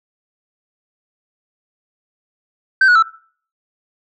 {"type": "tone with pitch steps", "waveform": "sine", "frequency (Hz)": [1550, 1460, 1324], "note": ["G6", "F#6", "E6"], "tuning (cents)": [-20, -24, 7], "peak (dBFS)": -5, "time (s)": [2.81, 3.026], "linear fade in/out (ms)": 5, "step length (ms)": 72, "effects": ["noise-tail reverb RT60 0.5 s tail -23 dB re dry", "tanh soft clip ceiling -7 dBFS"]}